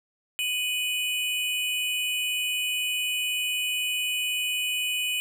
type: tone pair together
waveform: square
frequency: 2489 / 2967 Hz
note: D#7 / F#7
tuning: 0 / +4 cents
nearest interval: minor third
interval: 304 cents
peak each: -29 / -29 dBFS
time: 0.39-5.2 s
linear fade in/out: 0 ms
effects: none